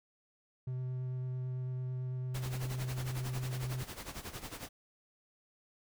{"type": "tone with vibrato", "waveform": "triangle", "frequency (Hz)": 127.6, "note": "C3", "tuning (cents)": -43, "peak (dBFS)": -33, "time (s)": [0.67, 3.83], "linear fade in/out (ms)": 5, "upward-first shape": "sine", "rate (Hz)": 9, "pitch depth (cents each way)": 9}
{"type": "noise with tremolo", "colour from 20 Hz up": "pink", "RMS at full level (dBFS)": -42, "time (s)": [2.34, 4.69], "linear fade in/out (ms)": 10, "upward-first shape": "sine", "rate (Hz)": 11, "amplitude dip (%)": 75}
{"effects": []}